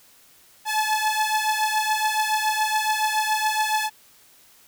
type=beating tone pair; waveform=sawtooth; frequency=859 / 866.1 Hz; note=A5 / A5; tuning=-42 / -28 cents; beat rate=7.1 Hz; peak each=-19 / -21 dBFS; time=0.65-3.9 s; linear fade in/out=50 ms; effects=white hiss -54 dBFS RMS until 4.67 s